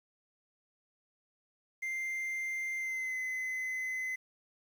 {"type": "tone with pitch glide", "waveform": "triangle", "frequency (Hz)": [2093, 2038], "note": ["C7", "C7"], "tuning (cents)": [0, -46], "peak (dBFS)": -32, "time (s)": [1.82, 4.16], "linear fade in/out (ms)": 10, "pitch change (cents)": -46, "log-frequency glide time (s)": [2.77, 3.17], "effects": ["10-bit"]}